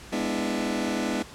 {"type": "chord", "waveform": "sawtooth", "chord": "E dominant seventh", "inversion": "first", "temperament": "just", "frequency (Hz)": [206, 247.2, 296.7, 329.6], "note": ["G#3", "B3", "D4", "E4"], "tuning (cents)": [-14, 2, 18, 0], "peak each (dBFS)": [-27, -26, -28, -28], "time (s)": [0.12, 1.23], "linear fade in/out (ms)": 10, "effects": ["pink hiss -45 dBFS RMS until 1.34 s", "low-pass 9000 Hz 12 dB/octave"]}